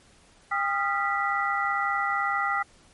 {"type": "tone cluster", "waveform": "sine", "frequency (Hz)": [800, 1235, 1377, 1965], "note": ["G5", "D#6", "F6", "B6"], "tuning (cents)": [35, -13, -25, -9], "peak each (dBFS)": -29, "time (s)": [0.51, 2.63], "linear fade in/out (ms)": 10, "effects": ["pink hiss -57 dBFS RMS until 2.93 s", "MP3 48 kbps"]}